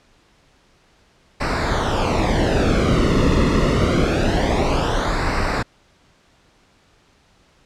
brown noise with flanger, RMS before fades -18 dBFS, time 1.4-5.63 s, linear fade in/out 10 ms, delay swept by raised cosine 0.3 to 1.3 ms, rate 0.25 Hz, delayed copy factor -0.75, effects pink hiss -56 dBFS RMS until 7.65 s + low-pass 6000 Hz 12 dB/octave

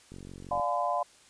click train, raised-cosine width 3 ms, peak -32 dBFS, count 23, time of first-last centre 0.12-0.597 s, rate 46.1 Hz
sine chord, D diminished seventh, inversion none, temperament just, 587.3 / 704.8 / 845.8 / 1014.9 Hz, D5 / F5 / Ab5 / Cb6, 0 / +16 / +31 / +47 cents, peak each -33 / -30 / -36 / -31 dBFS, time 0.51-1.03 s, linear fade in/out 5 ms
effects white hiss -58 dBFS RMS until 1.29 s + resampled to 22050 Hz

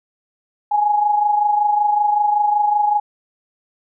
sine tone pair together, 831 / 856.3 Hz, G#5 / A5, +1 / -47 cents, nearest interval minor second, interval 52 cents, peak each -14 / -22 dBFS, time 0.71-3 s, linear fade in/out 10 ms, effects none

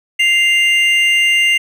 triangle tone pair together, 2090 / 2794 Hz, C7 / F7, -2 / 0 cents, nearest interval perfect fourth, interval 502 cents, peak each -11 dBFS, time 0.19-1.58 s, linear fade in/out 10 ms, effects none

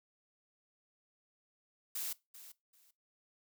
blue noise with echo, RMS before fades -39 dBFS, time 1.95-2.13 s, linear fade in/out 5 ms, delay 390 ms, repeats 2, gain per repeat -14 dB, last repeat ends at 2.91 s, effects noise-tail reverb RT60 0.2 s tail -19 dB re dry

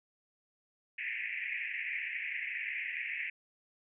pink band-pass noise, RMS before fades -38 dBFS, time 0.98-3.3 s, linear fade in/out 5 ms, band 1800 to 2600 Hz, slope 96 dB/octave, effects none

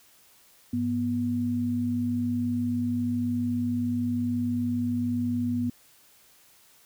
sine tone pair together, 102.4 / 243.4 Hz, G#2 / B3, -24 / -25 cents, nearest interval octave + minor third, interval 1499 cents, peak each -32 / -25 dBFS, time 0.73-5.7 s, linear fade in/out 5 ms, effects white hiss -58 dBFS RMS until 6.85 s

